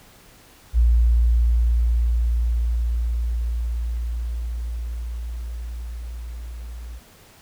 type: tone with level ramp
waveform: sine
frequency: 58.27 Hz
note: A#1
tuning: in tune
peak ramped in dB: -12 to -32 dBFS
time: 0.73-7.01 s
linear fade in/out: 50 ms
effects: pink hiss -50 dBFS RMS until 7.41 s